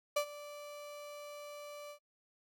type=tone with ADSR envelope; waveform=35% pulse; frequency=585 Hz; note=D5; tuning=7 cents flat; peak=-26 dBFS; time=0.16-1.99 s; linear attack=8 ms; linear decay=81 ms; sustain=-18 dB; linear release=86 ms; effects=noise-tail reverb RT60 0.1 s tail -25 dB re dry